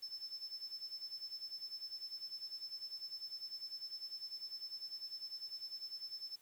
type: tone with tremolo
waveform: sine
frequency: 5274 Hz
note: E8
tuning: in tune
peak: -40 dBFS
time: 0.02-6.36 s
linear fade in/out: 10 ms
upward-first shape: sine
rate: 10 Hz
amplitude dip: 80%
effects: tanh soft clip ceiling -37 dBFS + white hiss -68 dBFS RMS until 6.41 s